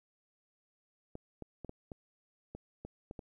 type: clicks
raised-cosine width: 2 ms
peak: -30 dBFS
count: 9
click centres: 1.154 / 1.423 / 1.647 / 1.694 / 1.918 / 2.55 / 2.85 / 3.111 / 3.192 s
effects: 12-bit